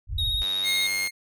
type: low-pass noise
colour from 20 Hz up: white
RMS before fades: -30 dBFS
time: 0.07-0.45 s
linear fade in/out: 50 ms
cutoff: 100 Hz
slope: 48 dB/octave
type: tone with vibrato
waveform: triangle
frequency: 3749 Hz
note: A#7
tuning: 9 cents sharp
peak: -23 dBFS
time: 0.18-0.87 s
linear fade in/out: 5 ms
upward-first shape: triangle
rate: 16 Hz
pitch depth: 28 cents each way
type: click train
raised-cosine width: 0.2 ms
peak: -20 dBFS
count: 64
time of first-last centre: 0.42-1.073 s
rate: 96.5 Hz
type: tone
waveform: sawtooth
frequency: 2136 Hz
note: C7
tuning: 35 cents sharp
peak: -21 dBFS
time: 0.63-1.11 s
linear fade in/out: 50 ms
effects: none